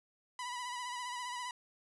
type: tone with vibrato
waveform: sawtooth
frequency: 985 Hz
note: B5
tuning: 5 cents flat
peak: -35 dBFS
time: 0.39-1.51 s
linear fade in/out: 2 ms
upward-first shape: sine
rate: 15 Hz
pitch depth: 41 cents each way
effects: resampled to 24000 Hz